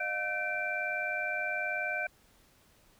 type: tone cluster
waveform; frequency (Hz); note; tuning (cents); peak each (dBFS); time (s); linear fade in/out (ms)
sine; 613 / 712 / 1532 / 2353; D#5 / F5 / G6 / D7; -26 / +33 / -40 / +3; -39 / -39 / -34 / -35; 0-2.07; 5
effects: pink hiss -64 dBFS RMS until 2.99 s